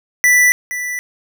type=tone with echo; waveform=square; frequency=1975.5 Hz; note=B6; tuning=in tune; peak=-9 dBFS; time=0.24-0.52 s; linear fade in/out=0 ms; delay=470 ms; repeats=1; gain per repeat=-12 dB; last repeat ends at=0.99 s; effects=none